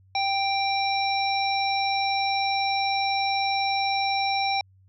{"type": "harmonic tone", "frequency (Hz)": 786, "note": "G5", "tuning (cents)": 4, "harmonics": [1, 3, 5, 7], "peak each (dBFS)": [-24, -29, -31, -32], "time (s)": [0.15, 4.61], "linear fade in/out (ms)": 2, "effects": ["added 95 Hz sine -54 dBFS peak until 4.88 s"]}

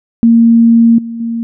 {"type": "tone with level steps", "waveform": "sine", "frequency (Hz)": 230.9, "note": "A#3", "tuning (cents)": -16, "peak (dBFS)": [-3, -19, -14], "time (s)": [0.23, 1.43], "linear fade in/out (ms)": 0, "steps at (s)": [0.98, 1.2], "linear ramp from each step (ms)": 5, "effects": []}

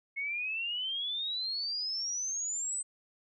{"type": "exponential sweep", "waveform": "sine", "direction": "up", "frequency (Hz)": [2177, 8200], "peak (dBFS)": -32, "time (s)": [0.16, 2.83], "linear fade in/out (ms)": 20, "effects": []}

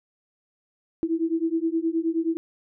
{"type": "beating tone pair", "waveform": "sine", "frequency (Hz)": [323.4, 332.9], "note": ["E4", "E4"], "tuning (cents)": [-33, 17], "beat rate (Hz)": 9.5, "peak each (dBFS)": -25, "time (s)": [1.03, 2.37], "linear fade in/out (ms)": 0, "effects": []}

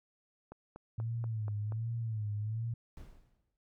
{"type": "click train", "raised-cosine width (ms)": 1, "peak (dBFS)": -33, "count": 6, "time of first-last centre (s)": [0.52, 1.722], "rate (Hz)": 4.16}
{"type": "tone with vibrato", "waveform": "sine", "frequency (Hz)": 110, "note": "A2", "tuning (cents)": 0, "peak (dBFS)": -33, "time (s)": [0.98, 2.74], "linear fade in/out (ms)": 5, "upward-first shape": "sine", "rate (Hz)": 1.3, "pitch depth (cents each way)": 99}
{"type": "noise with exponential decay", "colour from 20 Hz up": "brown", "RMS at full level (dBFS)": -46, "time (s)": [2.97, 3.57], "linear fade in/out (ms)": 0, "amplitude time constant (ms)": 130}
{"effects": []}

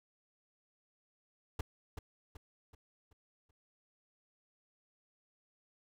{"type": "noise with echo", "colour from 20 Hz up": "brown", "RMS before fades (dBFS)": -34, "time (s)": [1.59, 1.61], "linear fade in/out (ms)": 5, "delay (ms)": 380, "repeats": 5, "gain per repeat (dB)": -7, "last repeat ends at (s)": 3.51, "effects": []}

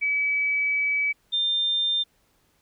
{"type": "tone pair in turn", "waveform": "sine", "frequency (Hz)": [2288, 3600], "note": ["D7", "A7"], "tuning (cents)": [-46, 39], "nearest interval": "minor sixth", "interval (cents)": 785, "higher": "second", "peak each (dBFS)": -21, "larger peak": "neither", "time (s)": [[0.01, 1.13], [1.32, 2.04]], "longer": "first", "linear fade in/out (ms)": 20, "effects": ["pink hiss -66 dBFS RMS until 2.61 s"]}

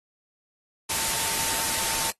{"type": "tone in noise", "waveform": "sine", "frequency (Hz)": 900, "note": "A5", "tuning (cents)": 39, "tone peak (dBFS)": -36, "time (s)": [0.89, 2.11], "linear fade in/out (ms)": 10, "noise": "white", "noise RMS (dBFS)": -26, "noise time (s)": [0.89, 2.11], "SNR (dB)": -13, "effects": ["noise-tail reverb RT60 0.1 s tail -17 dB re dry", "AAC 32 kbps"]}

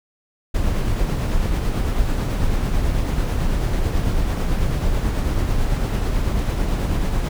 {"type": "noise with tremolo", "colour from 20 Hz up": "brown", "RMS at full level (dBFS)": -18, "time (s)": [0.54, 7.29], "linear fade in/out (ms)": 10, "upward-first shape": "triangle", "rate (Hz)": 9.1, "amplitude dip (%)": 35, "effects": []}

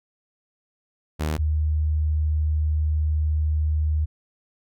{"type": "tone pair in turn", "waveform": ["sawtooth", "sine"], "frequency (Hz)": [77.1, 76.75], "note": ["D#2", "D#2"], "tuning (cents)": [-15, -23], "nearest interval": "unison", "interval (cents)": 8, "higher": "first", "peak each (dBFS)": -19, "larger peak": "neither", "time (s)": [[1.19, 1.38], [1.38, 4.06]], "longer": "second", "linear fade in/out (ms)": 20, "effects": []}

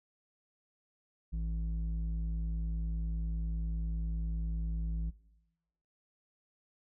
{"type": "tone with low-pass filter", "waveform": "square", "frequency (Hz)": 55, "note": "A1", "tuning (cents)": 0, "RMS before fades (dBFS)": -35, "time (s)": [1.32, 5.11], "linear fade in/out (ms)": 20, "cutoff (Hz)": 140, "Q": 1.6, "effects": ["noise-tail reverb RT60 1.0 s tail -20 dB re dry"]}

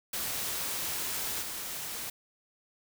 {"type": "noise with level steps", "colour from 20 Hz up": "white", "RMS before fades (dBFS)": [-34, -38], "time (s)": [0.13, 2.1], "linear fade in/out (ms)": 5, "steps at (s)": 1.41, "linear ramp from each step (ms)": 20, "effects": []}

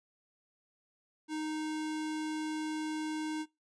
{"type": "tone", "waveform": "square", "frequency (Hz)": 310, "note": "D#4", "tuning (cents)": -6, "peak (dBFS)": -35, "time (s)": [1.28, 3.46], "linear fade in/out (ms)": 50, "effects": ["noise-tail reverb RT60 0.2 s tail -22 dB re dry", "resampled to 22050 Hz"]}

